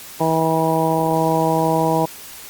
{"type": "harmonic tone", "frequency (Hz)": 161.3, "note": "E3", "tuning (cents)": -37, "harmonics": [1, 2, 3, 4, 5, 6], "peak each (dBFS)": [-22, -22, -22, -22, -22, -22], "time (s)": [0.2, 2.06], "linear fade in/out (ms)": 10, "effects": ["white hiss -37 dBFS RMS until 2.49 s", "Opus 48 kbps"]}